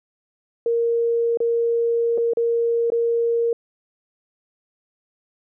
sine tone with dropouts, 466.2 Hz, A#4, in tune, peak -17 dBFS, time 0.66-3.53 s, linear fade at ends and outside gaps 2 ms, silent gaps 1.373-1.403 / 2.177-2.181 / 2.335-2.371 / 2.902-2.92 s, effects none

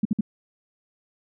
sine tone bursts, 212.3 Hz, G#3, 38 cents sharp, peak -17 dBFS, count 3, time 0.03-0.209 s, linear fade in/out 5 ms, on 23 ms, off 55 ms, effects none

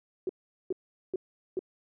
sine tone bursts, 372.2 Hz, F#4, 10 cents sharp, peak -27 dBFS, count 4, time 0.27-1.592 s, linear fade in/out 2 ms, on 23 ms, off 410 ms, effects none

